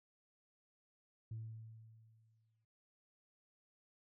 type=tone with exponential decay; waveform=sine; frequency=111.5 Hz; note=A2; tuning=23 cents sharp; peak=-40 dBFS; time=1.31-2.65 s; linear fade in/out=5 ms; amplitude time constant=290 ms; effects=tanh soft clip ceiling -39 dBFS